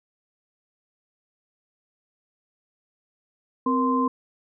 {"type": "tone cluster", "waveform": "sine", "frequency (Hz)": [258.8, 471.5, 1040], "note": ["C4", "A#4", "C6"], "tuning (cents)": [-19, 20, -11], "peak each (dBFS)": [-22, -29, -23], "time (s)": [3.66, 4.08], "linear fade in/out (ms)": 5, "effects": []}